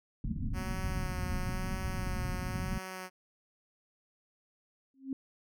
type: low-pass noise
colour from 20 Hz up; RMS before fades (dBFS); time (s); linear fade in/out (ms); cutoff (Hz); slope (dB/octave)
pink; -35; 0.24-2.78; 2; 250; 48
type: tone with vibrato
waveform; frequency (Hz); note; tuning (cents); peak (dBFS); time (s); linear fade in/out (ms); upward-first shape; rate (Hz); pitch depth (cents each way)
5% pulse; 185; F#3; 0; -29; 0.53-3.1; 50; sine; 0.99; 23
type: tone with exponential growth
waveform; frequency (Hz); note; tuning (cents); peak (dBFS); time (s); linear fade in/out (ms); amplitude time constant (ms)
sine; 267.8; C4; +40; -29; 4.94-5.13; 2; 40
effects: none